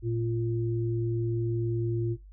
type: tone pair together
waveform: sine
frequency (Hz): 115.1 / 346.1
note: A#2 / F4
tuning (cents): -22 / -16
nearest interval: octave + perfect fifth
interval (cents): 1906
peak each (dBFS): -28 / -31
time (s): 0.02-2.17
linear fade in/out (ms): 50
effects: noise-tail reverb RT60 0.2 s tail -18 dB re dry + added 49 Hz sine -46 dBFS peak until 2.32 s